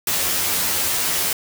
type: noise with comb filter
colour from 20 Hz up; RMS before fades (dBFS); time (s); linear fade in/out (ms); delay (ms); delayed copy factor
white; -21; 0.07-1.33; 2; 11; +0.9
effects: none